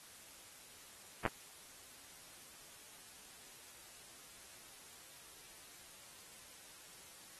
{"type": "clicks", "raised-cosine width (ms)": 0.5, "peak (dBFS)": -18, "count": 2, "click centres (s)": [1.253, 1.262], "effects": ["white hiss -57 dBFS RMS until 7.39 s", "AAC 32 kbps"]}